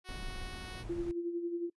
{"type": "tone", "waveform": "5% pulse", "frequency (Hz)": 370, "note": "F#4", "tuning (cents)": 0, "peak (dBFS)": -34, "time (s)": [0.04, 0.85], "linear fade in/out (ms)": 50}
{"type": "noise", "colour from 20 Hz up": "brown", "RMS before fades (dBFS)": -43, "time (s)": [0.09, 1.11], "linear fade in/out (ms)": 0}
{"type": "tone with tremolo", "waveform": "sine", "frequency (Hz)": 343.4, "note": "F4", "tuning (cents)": -29, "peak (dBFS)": -31, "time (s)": [0.89, 1.7], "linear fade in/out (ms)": 10, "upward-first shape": "sine", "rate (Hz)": 11, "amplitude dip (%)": 55}
{"effects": ["noise-tail reverb RT60 0.1 s tail -25 dB re dry", "resampled to 24000 Hz"]}